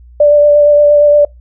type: tone with vibrato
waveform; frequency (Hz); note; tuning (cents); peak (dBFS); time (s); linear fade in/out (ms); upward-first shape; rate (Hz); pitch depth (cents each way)
sine; 587.3; D5; 0; -3; 0.2-1.25; 5; sine; 8.6; 14
effects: noise-tail reverb RT60 0.2 s tail -26 dB re dry + added 60 Hz sine -35 dBFS peak until 1.4 s